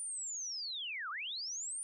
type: linear two-way sweep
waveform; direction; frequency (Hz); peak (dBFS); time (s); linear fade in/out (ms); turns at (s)
sine; down then up; 9397 to 1131 to 9397; -38; 0-1.83; 0; 1.1
effects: none